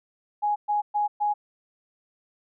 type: tone bursts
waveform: sine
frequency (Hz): 832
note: G#5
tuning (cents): +3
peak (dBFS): -21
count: 4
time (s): 0.42-1.34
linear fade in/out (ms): 20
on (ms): 140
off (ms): 120
effects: none